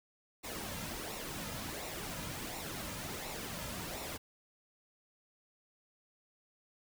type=noise with flanger; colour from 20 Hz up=pink; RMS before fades=-42 dBFS; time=0.43-4.18 s; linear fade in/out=20 ms; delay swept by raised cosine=0.62 to 2.72 ms; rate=1.4 Hz; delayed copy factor=-0.55; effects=none